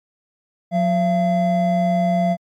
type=tone pair together; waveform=triangle; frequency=180 / 680.6 Hz; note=F#3 / F5; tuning=-47 / -45 cents; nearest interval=octave + major seventh; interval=2302 cents; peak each=-16 dBFS; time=0.71-2.37 s; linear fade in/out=50 ms; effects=MP3 96 kbps